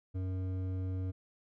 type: tone with hard clipping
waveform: sine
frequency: 93.2 Hz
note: F#2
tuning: 13 cents sharp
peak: -35 dBFS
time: 0.14-1.12 s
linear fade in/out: 20 ms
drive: 10 dB
effects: none